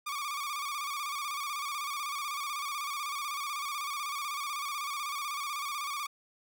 sawtooth tone with vibrato, 1158 Hz, D6, 25 cents flat, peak -30 dBFS, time 0.06-6.07 s, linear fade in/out 10 ms, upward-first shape square, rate 16 Hz, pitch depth 64 cents each way, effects none

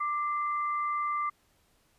sine tone pair together, 1180.3 / 2059 Hz, D6 / C7, +8 / -28 cents, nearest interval minor seventh, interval 964 cents, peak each -28 / -39 dBFS, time 0-1.3 s, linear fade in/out 10 ms, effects pink hiss -68 dBFS RMS until 1.98 s + resampled to 32000 Hz

